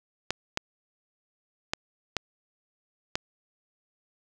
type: clicks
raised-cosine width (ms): 0.2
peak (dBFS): -9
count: 5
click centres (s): 0.306 / 0.574 / 1.735 / 2.167 / 3.155
effects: none